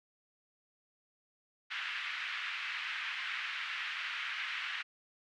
white band-pass noise, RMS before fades -39 dBFS, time 1.7-4.83 s, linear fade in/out 20 ms, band 1400 to 2800 Hz, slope 24 dB/octave, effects none

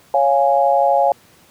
sine chord, Db major, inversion none, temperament equal, 554.4 / 698.5 / 830.6 Hz, Db5 / F5 / Ab5, 0 / 0 / 0 cents, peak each -16 dBFS, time 0.14-1.12 s, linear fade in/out 2 ms, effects pink hiss -50 dBFS RMS until 1.5 s + high-pass 100 Hz 12 dB/octave

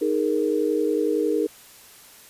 sine chord, D# suspended fourth, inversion none, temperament equal, 311.1 / 415.3 / 466.2 Hz, D#4 / G#4 / A#4, 0 / 0 / 0 cents, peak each -24 dBFS, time 0.01-1.47 s, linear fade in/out 10 ms, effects white hiss -48 dBFS RMS until 2.29 s + resampled to 32000 Hz

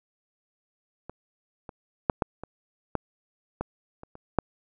clicks, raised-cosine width 1 ms, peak -24 / -25 / -6 / -9 / -23 / -11 / -15 / -28 / -30 / -6 dBFS, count 10, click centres 1.096 / 1.692 / 2.098 / 2.222 / 2.436 / 2.953 / 3.61 / 4.034 / 4.154 / 4.387 s, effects none

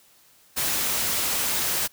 white noise, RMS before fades -25 dBFS, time 0.56-1.88 s, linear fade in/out 20 ms, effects white hiss -57 dBFS RMS until 1.92 s

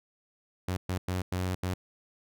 sawtooth tone bursts at uneven times, 91.7 Hz, F#2, 15 cents flat, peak -25 dBFS, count 5, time 0.68-0.77 / 0.89-0.98 / 1.08-1.22 / 1.32-1.55 / 1.63-1.74 s, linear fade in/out 5 ms, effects none

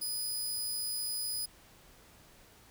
15% pulse tone, 4978 Hz, D#8, in tune, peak -27 dBFS, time 0.01-1.46 s, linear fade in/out 10 ms, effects pink hiss -59 dBFS RMS until 2.7 s

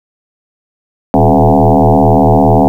sine tone with frequency modulation, 269.6 Hz, C#4, 48 cents flat, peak -4 dBFS, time 1.14-2.68 s, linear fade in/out 0 ms, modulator 77.7 Hz, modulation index 7.2, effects 7-bit

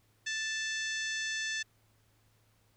harmonic tone, 880 Hz, A5, in tune, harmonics 2 / 3 / 4 / 5 / 6 / 7 / 8 / 9, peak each -35 / -42 / -41 / -46 / -45 / -42 / -51 / -54 dBFS, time 0.26-1.63 s, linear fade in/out 10 ms, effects added 108 Hz sine -69 dBFS peak until 2.76 s + pink hiss -71 dBFS RMS until 2.76 s

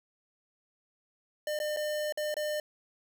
square tone with dropouts, 603 Hz, D5, 46 cents sharp, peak -31 dBFS, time 1.47-2.6 s, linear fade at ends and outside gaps 2 ms, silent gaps 1.59-1.6 / 1.764-1.77 / 2.124-2.174 / 2.342-2.367 s, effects none

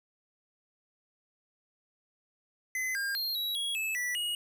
square tone with pitch steps, 2035 / 1608 / 4213 / 3884 / 3317 / 2609 / 1961 / 2887 Hz, C7 / G6 / C8 / B7 / G#7 / E7 / B6 / F#7, -49 / +44 / +11 / -30 / -3 / -18 / -13 / -43 cents, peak -31 dBFS, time 2.75-4.35 s, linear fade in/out 2 ms, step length 200 ms, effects none

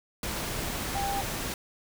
sine tone in noise, 795 Hz, G5, 24 cents sharp, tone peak -29 dBFS, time 0.95-1.21 s, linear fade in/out 2 ms, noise pink, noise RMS -33 dBFS, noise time 0.23-1.54 s, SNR +1 dB, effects none

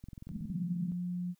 click train, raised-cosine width 5 ms, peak -33 dBFS, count 11, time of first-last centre 0.04-0.501 s, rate 21.7 Hz
pink band-pass noise, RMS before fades -40 dBFS, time 0.29-0.92 s, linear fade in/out 0 ms, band 160 to 210 Hz, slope 48 dB/octave
sine tone with pitch glide, 174.8 to 177.86 Hz, F3 to F3, +2 to +32 cents, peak -33 dBFS, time 0.54-1.35 s, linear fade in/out 50 ms, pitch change +30 cents, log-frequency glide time 0.83-1.02 s
effects white hiss -75 dBFS RMS until 1.39 s

